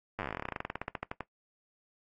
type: slowing click train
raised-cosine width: 0.5 ms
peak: -20 dBFS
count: 29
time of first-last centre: 0.19-1.207 s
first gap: 9 ms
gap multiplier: 1.09
effects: noise-tail reverb RT60 0.1 s tail -17 dB re dry + AAC 32 kbps